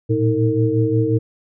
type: tone cluster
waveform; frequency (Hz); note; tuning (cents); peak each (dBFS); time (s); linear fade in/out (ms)
sine; 112.4 / 118 / 315.9 / 454.1; A2 / A#2 / D#4 / A#4; +37 / +22 / +26 / -45; -20; 0.09-1.19; 20
effects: none